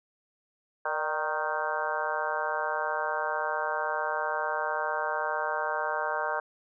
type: harmonic tone with a mistuned harmonic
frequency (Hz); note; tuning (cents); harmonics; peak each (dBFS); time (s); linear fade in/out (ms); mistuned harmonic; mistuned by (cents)
155.56; D#3; 0; 3 / 4 / 5 / 6 / 7 / 8 / 9 / 10; -39 / -34 / -36 / -34 / -36 / -39 / -38 / -34; 0.85-6.4; 5; 4; -52
effects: none